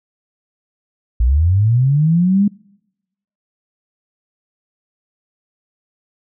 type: linear sweep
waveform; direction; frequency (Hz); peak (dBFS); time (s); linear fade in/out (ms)
sine; up; 54 to 207.7; -10; 1.2-2.48; 5
effects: noise-tail reverb RT60 0.9 s tail -26 dB re dry